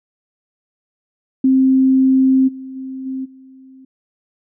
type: tone with level steps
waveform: sine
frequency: 263.3 Hz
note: C4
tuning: 11 cents sharp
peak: -9 / -28 / -25 / -21 / -39 dBFS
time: 1.44-3.85 s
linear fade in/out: 5 ms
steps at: 2.47 / 2.75 / 3.05 / 3.24 s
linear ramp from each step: 20 ms
effects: none